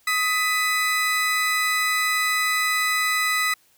35% pulse tone pair together, 1254.9 / 1992 Hz, D#6 / B6, +14 / +14 cents, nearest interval minor sixth, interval 800 cents, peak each -23 / -20 dBFS, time 0.07-3.54 s, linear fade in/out 5 ms, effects white hiss -60 dBFS RMS until 3.77 s

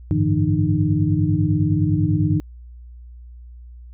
sine tone cluster, 96.7 / 106.6 / 148.1 / 166.7 / 305 Hz, G2 / G#2 / D3 / E3 / D#4, -23 / +46 / +15 / +20 / -34 cents, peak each -22 dBFS, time 0.11-2.4 s, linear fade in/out 0 ms, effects added 60 Hz sine -37 dBFS peak until 3.93 s

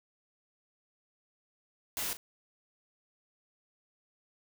white noise with echo, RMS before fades -35 dBFS, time 1.97-2.13 s, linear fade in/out 0 ms, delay 39 ms, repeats 1, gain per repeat -12 dB, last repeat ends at 2.169 s, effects none

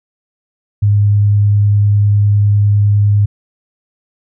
sine tone with vibrato, 102.8 Hz, G#2, 17 cents flat, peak -7 dBFS, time 0.82-3.26 s, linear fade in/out 10 ms, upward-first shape triangle, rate 9.9 Hz, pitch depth 8 cents each way, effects none

